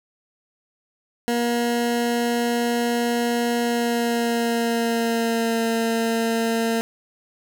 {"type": "tone with pitch glide", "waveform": "20% pulse", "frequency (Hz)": [237.6, 228.1], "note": ["A#3", "A#3"], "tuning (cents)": [33, -37], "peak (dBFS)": -15, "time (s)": [1.28, 6.81], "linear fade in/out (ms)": 0, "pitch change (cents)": -70, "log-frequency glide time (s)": [3.6, 5.64], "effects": []}